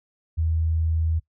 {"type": "tone", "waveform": "sine", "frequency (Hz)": 80.8, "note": "E2", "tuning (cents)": -34, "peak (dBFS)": -20, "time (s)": [0.37, 1.2], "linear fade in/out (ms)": 20, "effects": ["noise-tail reverb RT60 0.1 s tail -19 dB re dry"]}